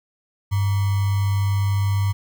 sine tone with sample-and-hold, 99.2 Hz, G2, 21 cents sharp, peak -17 dBFS, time 0.51-2.13 s, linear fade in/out 20 ms, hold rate 1050 Hz, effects none

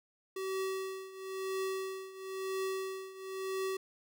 square tone with tremolo, 381.7 Hz, G4, 46 cents flat, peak -33 dBFS, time 0.36-3.77 s, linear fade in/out 5 ms, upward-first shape triangle, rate 0.99 Hz, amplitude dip 85%, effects none

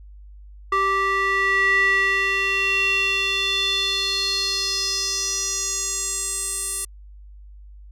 square tone with band-pass filter sweep, 390 Hz, G4, 9 cents flat, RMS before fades -22 dBFS, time 0.72-6.85 s, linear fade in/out 5 ms, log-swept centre 1400 to 9400 Hz, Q 5, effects added 50 Hz sine -40 dBFS peak until 7.91 s

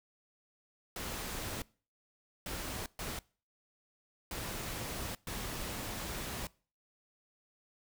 pink noise bursts at uneven times, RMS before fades -40 dBFS, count 5, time 0.96-1.62 / 2.46-2.86 / 2.99-3.19 / 4.31-5.15 / 5.27-6.47 s, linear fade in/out 2 ms, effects noise-tail reverb RT60 0.4 s tail -23 dB re dry

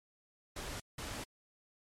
pink noise bursts at uneven times, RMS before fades -42 dBFS, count 2, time 0.56-0.8 / 0.98-1.24 s, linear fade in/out 5 ms, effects low-pass 10000 Hz 12 dB/octave + MP3 64 kbps

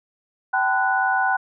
sine tone cluster, 771 / 869 / 1016 / 1476 Hz, G5 / A5 / B5 / F#6, -29 / -22 / +49 / -5 cents, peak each -21 / -28 / -27 / -21 dBFS, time 0.53-1.37 s, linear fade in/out 10 ms, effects none

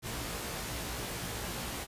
pink noise with comb filter, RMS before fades -38 dBFS, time 0.02-1.87 s, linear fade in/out 50 ms, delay 17 ms, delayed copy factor +0.9, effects resampled to 32000 Hz

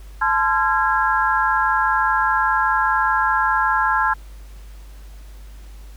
sine tone cluster, 871 / 1036 / 1367 / 1644 Hz, A5 / C6 / F6 / G#6, -18 / -17 / -37 / -18 cents, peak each -21 dBFS, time 0.21-4.14 s, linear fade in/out 10 ms, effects added 50 Hz sine -36 dBFS peak until 5.96 s + pink hiss -51 dBFS RMS until 5.96 s

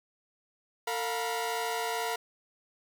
sawtooth tone cluster, 452.9 / 706 / 968 Hz, A#4 / F5 / B5, -50 / +19 / -35 cents, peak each -31 dBFS, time 0.87-2.16 s, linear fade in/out 5 ms, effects none

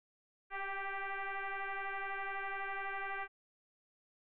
sine tone with frequency modulation, 398 Hz, G4, 26 cents sharp, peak -37 dBFS, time 0.5-3.28 s, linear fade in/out 50 ms, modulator 392 Hz, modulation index 4.9, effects none

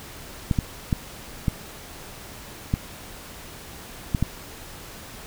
clicks, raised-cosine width 5 ms, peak -8 dBFS, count 7, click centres 0.512 / 0.588 / 0.928 / 1.482 / 2.739 / 4.148 / 4.226 s, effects pink hiss -41 dBFS RMS until 5.26 s

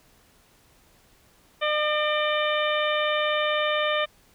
harmonic tone with a mistuned harmonic, 604 Hz, D5, 48 cents sharp, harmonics 1 / 2 / 3 / 4 / 5 / 6, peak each -25 / -28 / -30 / -31 / -32 / -33 dBFS, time 1.61-4.06 s, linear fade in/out 20 ms, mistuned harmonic 4, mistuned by -38 cents, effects pink hiss -59 dBFS RMS until 4.34 s

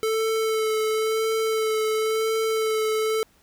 square tone with vibrato, 439.4 Hz, A4, 2 cents flat, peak -22 dBFS, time 0.03-3.23 s, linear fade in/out 0 ms, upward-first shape sine, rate 0.96 Hz, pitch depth 17 cents each way, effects pink hiss -60 dBFS RMS until 3.42 s

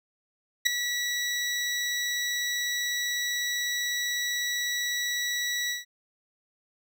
20% pulse tone with ADSR envelope, 1944 Hz, B6, 28 cents flat, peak -11 dBFS, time 0.65-5.85 s, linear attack 17 ms, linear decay 4 ms, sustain -11 dB, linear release 150 ms, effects none

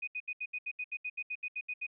sine tone bursts, 2489 Hz, D#7, in tune, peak -34 dBFS, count 15, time 0.02-1.867 s, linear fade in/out 10 ms, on 55 ms, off 73 ms, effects none

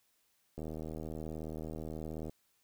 click train, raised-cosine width 2 ms, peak -29 dBFS, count 136, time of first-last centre 0.58-2.295 s, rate 78.7 Hz, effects white hiss -74 dBFS RMS until 2.63 s

